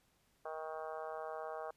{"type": "harmonic tone", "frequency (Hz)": 157.9, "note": "D#3", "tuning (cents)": 26, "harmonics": [3, 4, 5, 6, 7, 8, 9, 10], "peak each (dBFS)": [-47, -45, -47, -55, -50, -53, -57, -59], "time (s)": [0.45, 1.71], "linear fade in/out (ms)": 5, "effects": ["pink hiss -74 dBFS RMS until 1.76 s", "resampled to 32000 Hz"]}